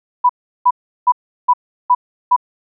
sine tone bursts, 987.8 Hz, B5, in tune, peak -7 dBFS, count 6, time 0.24-2.364 s, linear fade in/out 10 ms, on 54 ms, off 360 ms, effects none

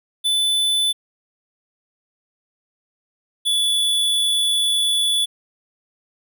square tone pair in turn, 3500 / 3442 Hz, A7 / A7, -10 / -39 cents, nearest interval unison, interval 29 cents, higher first, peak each -17 dBFS, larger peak neither, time 0.24-0.93 / 3.45-5.26 s, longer second, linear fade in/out 20 ms, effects none

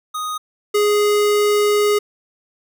square tone pair in turn, 1244.5 / 415.3 Hz, D#6 / G#4, 0 / 0 cents, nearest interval octave + perfect fifth, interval 1900 cents, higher first, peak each -23 / -14 dBFS, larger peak second, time 0.14-0.38 / 0.74-1.99 s, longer second, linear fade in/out 10 ms, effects none

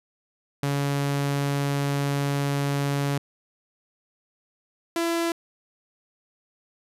sawtooth tone pair in turn, 141.3 / 336.1 Hz, C#3 / E4, +34 / +34 cents, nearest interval octave + minor third, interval 1500 cents, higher second, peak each -19 dBFS, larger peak neither, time 0.63-3.18 / 4.96-5.32 s, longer first, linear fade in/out 2 ms, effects resampled to 32000 Hz

